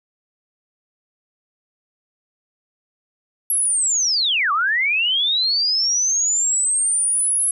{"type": "linear two-way sweep", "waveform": "sine", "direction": "down then up", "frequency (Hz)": [11370, 1114, 10900], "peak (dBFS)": -16, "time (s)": [3.5, 7.51], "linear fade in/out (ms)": 2, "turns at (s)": 4.52, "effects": []}